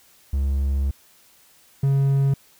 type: tone pair in turn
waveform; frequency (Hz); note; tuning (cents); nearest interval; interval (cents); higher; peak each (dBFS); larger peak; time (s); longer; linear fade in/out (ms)
triangle; 68.8 / 137.6; C#2 / C#3; -12 / -12; octave; 1200; second; -17 / -14; second; 0.33-0.91 / 1.83-2.34; first; 5
effects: white hiss -55 dBFS RMS until 2.59 s